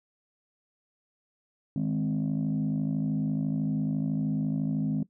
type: chord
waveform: sine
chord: Ab major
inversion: second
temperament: equal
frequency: 155.56 / 207.7 / 261.6 Hz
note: Eb3 / Ab3 / C4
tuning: 0 / 0 / 0 cents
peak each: -28 / -29 / -29 dBFS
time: 1.76-5.03 s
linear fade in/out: 2 ms
effects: noise-tail reverb RT60 0.1 s tail -18 dB re dry + tanh soft clip ceiling -21 dBFS